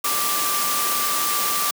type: tone in noise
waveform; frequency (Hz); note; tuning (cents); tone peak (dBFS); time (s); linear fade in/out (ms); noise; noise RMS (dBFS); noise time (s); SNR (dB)
sine; 1174.7; D6; 0; -25; 0.04-1.71; 5; white; -23; 0.04-1.71; -5
effects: high-pass 200 Hz 12 dB/octave

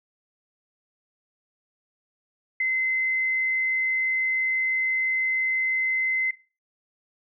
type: tone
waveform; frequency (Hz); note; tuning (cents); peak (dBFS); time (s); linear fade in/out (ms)
sine; 2057; C7; -30; -21; 2.6-6.31; 5
effects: noise-tail reverb RT60 0.3 s tail -17 dB re dry

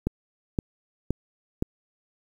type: click train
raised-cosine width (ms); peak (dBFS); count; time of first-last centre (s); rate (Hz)
3; -11; 4; 0.07-1.624; 1.93
effects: 8-bit

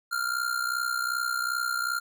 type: tone with amplitude modulation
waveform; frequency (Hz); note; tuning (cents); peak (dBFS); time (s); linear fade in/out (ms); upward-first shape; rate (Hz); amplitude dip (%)
square; 1396.9; F6; 0; -24; 0.11-2; 20; sine; 62.6; 75
effects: none

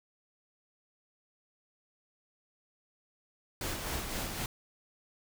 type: noise with tremolo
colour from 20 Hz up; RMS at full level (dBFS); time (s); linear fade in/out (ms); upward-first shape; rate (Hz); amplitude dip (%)
pink; -35; 3.61-4.46; 2; sine; 3.9; 40
effects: none

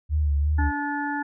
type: tone with vibrato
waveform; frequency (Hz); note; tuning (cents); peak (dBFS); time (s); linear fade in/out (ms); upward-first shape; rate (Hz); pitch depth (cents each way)
sine; 73.8; D2; +9; -19; 0.09-0.72; 50; sine; 2.8; 58
type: harmonic tone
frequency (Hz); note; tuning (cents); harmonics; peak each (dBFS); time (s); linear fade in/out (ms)
289.2; D4; -27; 1 / 3 / 5 / 6; -29 / -29 / -34 / -32; 0.58-1.23; 10
effects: none

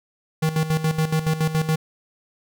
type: tone with tremolo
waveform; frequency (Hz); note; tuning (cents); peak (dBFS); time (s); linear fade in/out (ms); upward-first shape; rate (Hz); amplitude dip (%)
square; 158; D#3; +27; -18; 0.42-1.76; 10; square; 7.1; 70
effects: none

